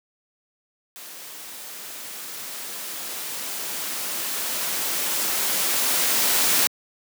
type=noise with level ramp; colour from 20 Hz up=white; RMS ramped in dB=-40 to -19 dBFS; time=0.96-6.67 s; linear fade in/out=0 ms; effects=high-pass 200 Hz 12 dB/octave